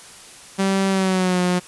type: tone with pitch glide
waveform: sawtooth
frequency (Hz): 193.7 to 179.69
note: G3 to F3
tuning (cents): -20 to +50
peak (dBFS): -13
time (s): 0.58-1.6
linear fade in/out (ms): 20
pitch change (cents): -130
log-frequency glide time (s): 0.89-1.41
effects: white hiss -42 dBFS RMS until 1.67 s + resampled to 24000 Hz